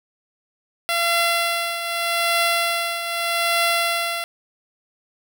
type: tone with tremolo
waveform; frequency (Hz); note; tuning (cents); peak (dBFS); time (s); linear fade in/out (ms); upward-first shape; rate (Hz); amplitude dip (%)
10% pulse; 682; F5; -41; -8; 0.89-4.24; 0; triangle; 0.82; 65
effects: none